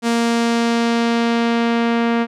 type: tone with low-pass filter sweep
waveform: sawtooth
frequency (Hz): 233.1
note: A#3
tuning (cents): 0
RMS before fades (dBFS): -17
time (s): 0.02-2.27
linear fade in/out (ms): 50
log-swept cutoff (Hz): 8500 to 2400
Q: 0.91
effects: none